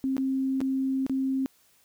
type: tone with dropouts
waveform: sine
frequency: 266 Hz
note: C4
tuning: 29 cents sharp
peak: -24 dBFS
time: 0.04-1.46 s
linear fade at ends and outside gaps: 0 ms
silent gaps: 0.167-0.18 / 0.605-0.614 / 1.065-1.096 s
effects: white hiss -63 dBFS RMS until 1.84 s